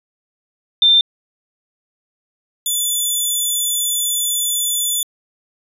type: tone pair in turn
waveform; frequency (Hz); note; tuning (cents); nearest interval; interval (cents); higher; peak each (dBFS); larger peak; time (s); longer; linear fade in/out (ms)
sine / 5% pulse; 3582 / 3484; A7 / A7; +30 / -18; unison; 48; first; -8; neither; 0.82-1.01 / 2.66-5.03; second; 2
effects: resampled to 32000 Hz